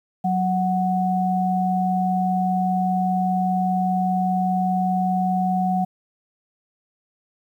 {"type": "tone pair together", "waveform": "sine", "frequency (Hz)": [185, 740], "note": ["F#3", "F#5"], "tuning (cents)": [0, 0], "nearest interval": "2 octaves", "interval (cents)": 2400, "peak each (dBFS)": -21, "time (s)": [0.24, 5.85], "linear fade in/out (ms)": 10, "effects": ["9-bit"]}